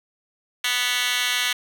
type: tone with high-pass filter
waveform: 10% pulse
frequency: 246.9 Hz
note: B3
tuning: in tune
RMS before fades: -23 dBFS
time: 0.64-1.53 s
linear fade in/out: 5 ms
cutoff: 2400 Hz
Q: 7.5
effects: none